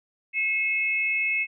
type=tone pair together; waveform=sine; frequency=2168 / 2586 Hz; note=C#7 / E7; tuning=-39 / -34 cents; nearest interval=minor third; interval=305 cents; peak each=-25 dBFS; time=0.33-1.47 s; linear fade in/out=50 ms; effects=none